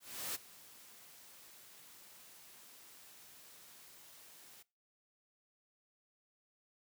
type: noise with ADSR envelope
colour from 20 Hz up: white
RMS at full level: -39 dBFS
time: 0-4.63 s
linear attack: 350 ms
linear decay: 18 ms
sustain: -19 dB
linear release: 11 ms
effects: noise-tail reverb RT60 0.3 s tail -22 dB re dry + high-pass 100 Hz 12 dB/octave